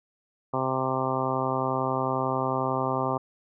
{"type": "harmonic tone", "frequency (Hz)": 131.1, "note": "C3", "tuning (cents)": 4, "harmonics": [1, 2, 3, 4, 5, 6, 7, 8, 9], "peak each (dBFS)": [-33, -33, -33, -33, -33, -33, -33, -33, -33], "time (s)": [0.53, 3.18], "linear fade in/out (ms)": 10, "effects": []}